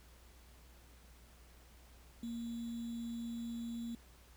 sine tone with sample-and-hold, 233.1 Hz, A#3, in tune, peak -39 dBFS, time 2.23-3.95 s, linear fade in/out 2 ms, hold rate 3675 Hz, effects added 60 Hz sine -59 dBFS peak until 4.36 s + pink hiss -64 dBFS RMS until 4.36 s

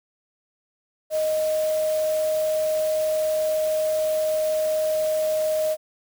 sine tone in noise, 622.3 Hz, D#5, in tune, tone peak -20 dBFS, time 1.1-5.77 s, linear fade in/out 50 ms, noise white, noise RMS -37 dBFS, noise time 1.1-5.77 s, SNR +14 dB, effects none

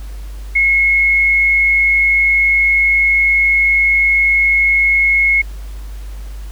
sine tone with frequency modulation, 2174 Hz, C#7, 34 cents flat, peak -9 dBFS, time 0.55-5.42 s, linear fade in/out 10 ms, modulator 90.9 Hz, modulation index 0.22, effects added 50 Hz sine -25 dBFS peak until 6.51 s + pink hiss -43 dBFS RMS until 6.51 s

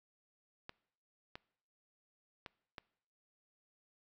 clicks, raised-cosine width 0.3 ms, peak -29 dBFS, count 4, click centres 0.694 / 1.355 / 2.462 / 2.782 s, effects noise-tail reverb RT60 0.7 s tail -23 dB re dry

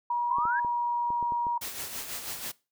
sine tone with pitch glide, 958 to 951.9 Hz, A#5 to A#5, +47 to +36 cents, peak -25 dBFS, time 0.1-1.58 s, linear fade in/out 5 ms, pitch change -11 cents, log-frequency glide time 0.52-1.4 s
sine exponential sweep, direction up, 980 to 1700 Hz, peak -28 dBFS, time 0.3-0.6 s, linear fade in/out 5 ms
clicks, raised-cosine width 2 ms, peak -29 dBFS, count 7, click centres 0.385 / 0.454 / 0.648 / 1.104 / 1.227 / 1.322 / 1.468 s
white noise with tremolo, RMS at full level -35 dBFS, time 1.61-2.52 s, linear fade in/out 10 ms, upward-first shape sine, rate 6.1 Hz, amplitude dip 50%
effects noise-tail reverb RT60 0.3 s tail -22 dB re dry

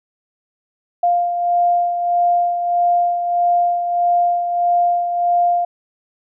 sine beating tone pair, 700 / 701.6 Hz, F5 / F5, +4 / +8 cents, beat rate 1.6 Hz, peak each -14 / -23 dBFS, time 1.03-5.65 s, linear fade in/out 5 ms, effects none

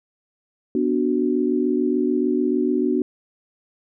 sine chord, B minor, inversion none, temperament equal, 246.9 / 293.7 / 370 Hz, B3 / D4 / F#4, 0 / 0 / 0 cents, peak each -22 dBFS, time 0.75-3.02 s, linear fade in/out 2 ms, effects none

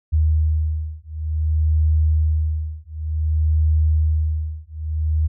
sine beating tone pair, 77.6 / 78.15 Hz, D#2 / D#2, -4 / +8 cents, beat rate 0.55 Hz, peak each -19 dBFS, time 0.12-5.28 s, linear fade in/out 20 ms, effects none

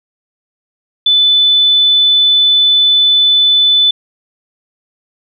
sine tone, 3500 Hz, A7, 10 cents flat, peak -6 dBFS, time 1.06-3.91 s, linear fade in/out 5 ms, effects none

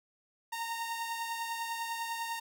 sawtooth beating tone pair, 920 / 930 Hz, A#5 / A#5, -23 / -4 cents, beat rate 10 Hz, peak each -32 / -38 dBFS, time 0.52-2.4 s, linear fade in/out 10 ms, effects none

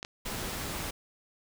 clicks, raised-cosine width 0.2 ms, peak -21 / -24 dBFS, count 2, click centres 0.029 / 0.049 s
pink noise, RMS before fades -36 dBFS, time 0.25-0.91 s, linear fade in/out 10 ms
effects none

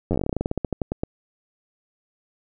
slowing click train, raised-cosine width 2 ms, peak -10 dBFS, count 22, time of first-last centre 0.11-1.035 s, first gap 10 ms, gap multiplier 1.13, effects none

